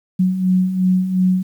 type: beating tone pair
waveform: sine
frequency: 182.6 / 185.4 Hz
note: F#3 / F#3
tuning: -23 / +4 cents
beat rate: 2.8 Hz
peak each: -21 / -14 dBFS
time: 0.19-1.43 s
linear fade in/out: 10 ms
effects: 8-bit